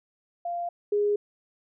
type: tone pair in turn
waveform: sine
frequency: 694 / 412.7 Hz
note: F5 / G#4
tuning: -11 / -11 cents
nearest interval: major sixth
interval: 900 cents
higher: first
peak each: -28 / -21 dBFS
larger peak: second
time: 0.45-0.69 / 0.92-1.16 s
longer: neither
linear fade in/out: 5 ms
effects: none